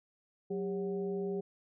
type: harmonic tone with a mistuned harmonic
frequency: 184.7 Hz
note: F#3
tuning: 3 cents flat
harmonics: 1 / 2 / 3 / 4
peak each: -38 / -34 / -49 / -50 dBFS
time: 0.5-1.41 s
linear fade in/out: 10 ms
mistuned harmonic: 2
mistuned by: +130 cents
effects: none